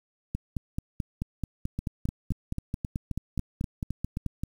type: two click trains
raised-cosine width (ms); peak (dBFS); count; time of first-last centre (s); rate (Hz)
5; -17 / -18; 19 / 11; 0.35-4.263 / 1.79-4.436; 4.6 / 3.78
effects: 8-bit